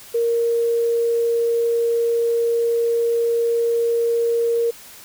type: tone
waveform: sine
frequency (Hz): 466.2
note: A#4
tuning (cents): 0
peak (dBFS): -16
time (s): 0.14-4.71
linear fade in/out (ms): 10
effects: white hiss -42 dBFS RMS until 5.04 s